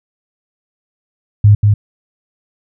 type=tone with echo; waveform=sine; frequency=103.83 Hz; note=G#2; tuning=in tune; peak=-3 dBFS; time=1.44-1.55 s; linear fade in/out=5 ms; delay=190 ms; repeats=1; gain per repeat=-3 dB; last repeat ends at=1.74 s; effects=none